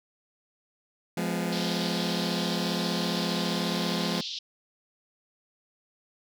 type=chord; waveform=sawtooth; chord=F diminished; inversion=none; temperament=just; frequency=174.61 / 209.5 / 251.4 Hz; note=F3 / Ab3 / Cb4; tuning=0 / +15 / +31 cents; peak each=-26 / -28 / -31 dBFS; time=1.17-4.21 s; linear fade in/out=5 ms
type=band-pass noise; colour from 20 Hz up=pink; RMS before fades=-36 dBFS; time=1.52-4.39 s; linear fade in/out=5 ms; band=3100 to 5200 Hz; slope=48 dB/octave
effects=none